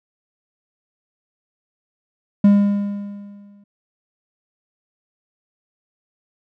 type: tone with exponential decay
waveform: triangle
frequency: 202.5 Hz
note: G#3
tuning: 43 cents flat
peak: -5 dBFS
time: 2.44-3.64 s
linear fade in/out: 5 ms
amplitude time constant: 260 ms
effects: none